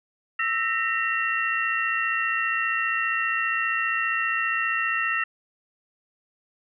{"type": "tone cluster", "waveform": "sine", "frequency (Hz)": [1320, 1842, 1957, 2730], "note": ["E6", "A#6", "B6", "F7"], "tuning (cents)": [2, -21, -16, -40], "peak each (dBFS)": [-28, -26, -32, -28], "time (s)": [0.39, 5.24], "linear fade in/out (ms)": 5, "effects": []}